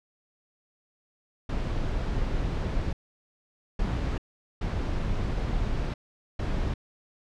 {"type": "noise bursts at uneven times", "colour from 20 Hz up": "brown", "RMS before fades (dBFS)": -28, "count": 4, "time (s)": [[1.49, 2.93], [3.79, 4.18], [4.61, 5.94], [6.39, 6.74]], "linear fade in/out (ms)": 5, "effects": ["low-pass 5000 Hz 12 dB/octave"]}